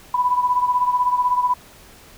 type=beating tone pair; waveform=sine; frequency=987.8 / 1003.8 Hz; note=B5 / B5; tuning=0 / +28 cents; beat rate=16 Hz; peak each=-17 / -22 dBFS; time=0.14-1.54 s; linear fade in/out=5 ms; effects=pink hiss -46 dBFS RMS until 2.17 s